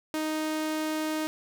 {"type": "tone", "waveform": "sawtooth", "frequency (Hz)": 311.1, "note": "D#4", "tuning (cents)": 0, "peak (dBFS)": -24, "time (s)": [0.14, 1.27], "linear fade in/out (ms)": 0, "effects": []}